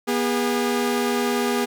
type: tone pair together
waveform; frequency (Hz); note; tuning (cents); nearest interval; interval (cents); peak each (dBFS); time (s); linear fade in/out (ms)
sawtooth; 242.4 / 407.3; B3 / G#4; -32 / -34; major sixth; 898; -19; 0.07-1.66; 20
effects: none